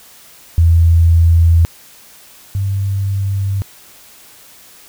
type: tone pair in turn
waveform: sine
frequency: 83.4 / 98.27 Hz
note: E2 / G2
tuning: +21 / +5 cents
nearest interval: minor third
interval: 284 cents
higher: second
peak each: -6 / -14 dBFS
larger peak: first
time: 0.58-1.65 / 2.55-3.62 s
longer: neither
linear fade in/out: 0 ms
effects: white hiss -42 dBFS RMS until 4.88 s